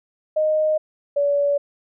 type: tone pair in turn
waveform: sine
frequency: 619 / 571.7 Hz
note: D#5 / D5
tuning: -9 / -47 cents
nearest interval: minor second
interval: 138 cents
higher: first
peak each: -16 dBFS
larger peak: neither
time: 0.36-0.78 / 1.16-1.58 s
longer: neither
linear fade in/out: 10 ms
effects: none